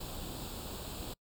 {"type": "noise with comb filter", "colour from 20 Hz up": "pink", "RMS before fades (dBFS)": -42, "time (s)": [0, 1.14], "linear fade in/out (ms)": 10, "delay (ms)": 0.25, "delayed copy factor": 0.7, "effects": ["noise-tail reverb RT60 0.1 s tail -26 dB re dry"]}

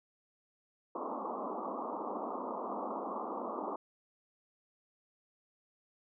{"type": "band-pass noise", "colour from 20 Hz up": "white", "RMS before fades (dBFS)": -39, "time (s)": [0.95, 3.76], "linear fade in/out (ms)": 5, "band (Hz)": [200, 1200], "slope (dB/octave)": 96, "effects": []}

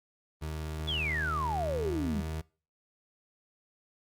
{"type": "tone with pitch glide", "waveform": "30% pulse", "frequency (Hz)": [77.78, 79.32], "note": ["D#2", "D#2"], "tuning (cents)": [0, 34], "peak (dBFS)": -31, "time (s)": [0.41, 2.42], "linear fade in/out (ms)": 20, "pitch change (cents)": 34, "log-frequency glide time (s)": [1.66, 2.22]}
{"type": "exponential sweep", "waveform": "sine", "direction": "down", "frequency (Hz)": [3520, 185], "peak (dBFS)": -30, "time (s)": [0.87, 2.22], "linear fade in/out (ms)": 20}
{"effects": ["noise-tail reverb RT60 0.4 s tail -23 dB re dry", "Opus 32 kbps"]}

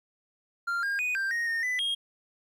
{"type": "tone with pitch steps", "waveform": "triangle", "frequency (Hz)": [1390, 1615, 2483, 1578, 1867, 1836, 1998, 3251], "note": ["F6", "G#6", "D#7", "G6", "A#6", "A#6", "B6", "G#7"], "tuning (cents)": [-9, -49, -4, 11, 2, -27, 20, -38], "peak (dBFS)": -25, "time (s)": [0.67, 1.95], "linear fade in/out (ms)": 10, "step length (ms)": 160, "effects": ["11-bit"]}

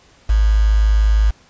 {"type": "tone with quantisation", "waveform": "sine", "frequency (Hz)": 53, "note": "G#1", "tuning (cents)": 36, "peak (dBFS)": -10, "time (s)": [0.29, 1.31], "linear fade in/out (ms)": 10, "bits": 5, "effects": ["pink hiss -50 dBFS RMS until 1.49 s", "resampled to 16000 Hz"]}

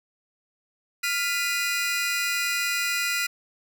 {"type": "tone cluster", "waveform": "sawtooth", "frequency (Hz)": [1401, 1995, 2464], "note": ["F6", "B6", "D#7"], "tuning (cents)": [5, 17, -17], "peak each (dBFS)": -25, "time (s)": [1.03, 3.27], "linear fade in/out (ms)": 10, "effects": []}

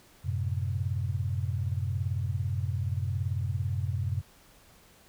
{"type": "chord", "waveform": "sine", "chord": "F# diminished", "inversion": "none", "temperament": "equal", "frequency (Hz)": [92.5, 110, 130.81], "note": ["F#2", "A2", "C3"], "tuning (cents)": [0, 0, 0], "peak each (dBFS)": [-30, -34, -33], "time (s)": [0.24, 4.22], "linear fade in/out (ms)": 20, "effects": ["pink hiss -58 dBFS RMS until 5.08 s"]}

